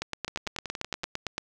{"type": "two click trains", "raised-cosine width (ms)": 0.2, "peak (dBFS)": [-17, -13], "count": [9, 13], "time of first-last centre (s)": [[0.28, 1.035], [0.02, 1.381]], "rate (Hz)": [10.6, 8.82], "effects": []}